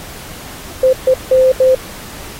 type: tone bursts at uneven times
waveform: sine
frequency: 518 Hz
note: C5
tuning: 17 cents flat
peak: -6 dBFS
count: 4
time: 0.83-0.93 / 1.07-1.14 / 1.31-1.52 / 1.6-1.75 s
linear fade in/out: 5 ms
effects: pink hiss -32 dBFS RMS until 2.39 s + AAC 48 kbps